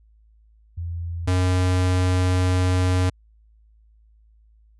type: tone pair in turn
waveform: sine / square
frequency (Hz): 85 / 91.47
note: F2 / F#2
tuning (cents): -46 / -19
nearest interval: minor second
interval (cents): 127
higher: second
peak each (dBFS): -26 / -18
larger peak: second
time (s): 0.77-1.27 / 1.27-3.1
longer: second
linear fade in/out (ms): 10
effects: added 54 Hz sine -52 dBFS peak until 4.79 s + resampled to 24000 Hz